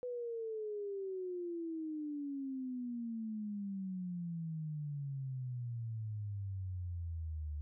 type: exponential sweep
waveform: sine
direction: down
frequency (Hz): 499.1 to 73.42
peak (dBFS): -38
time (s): 0.03-7.61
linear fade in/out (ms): 0
effects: none